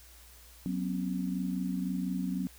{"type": "chord", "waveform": "sine", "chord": "F# suspended fourth", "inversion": "none", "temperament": "equal with one note detuned", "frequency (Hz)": [185, 246.9, 270.9], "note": ["F#3", "B3", "C#4"], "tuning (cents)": [0, 0, -40], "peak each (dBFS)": [-32, -37, -36], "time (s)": [0.66, 2.47], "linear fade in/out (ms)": 0, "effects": ["added 60 Hz sine -55 dBFS peak until 2.58 s", "white hiss -56 dBFS RMS until 2.58 s"]}